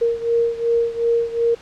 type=beating tone pair; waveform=sine; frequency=465.3 / 468 Hz; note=A#4 / A#4; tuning=-3 / +7 cents; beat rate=2.7 Hz; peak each=-18 / -21 dBFS; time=0.01-1.55 s; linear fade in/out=10 ms; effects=pink hiss -44 dBFS RMS until 1.61 s + low-pass 5000 Hz 12 dB/octave